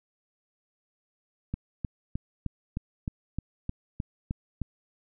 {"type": "click train", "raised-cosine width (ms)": 5, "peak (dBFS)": -18, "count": 11, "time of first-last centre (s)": [1.54, 4.617], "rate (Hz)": 3.25, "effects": []}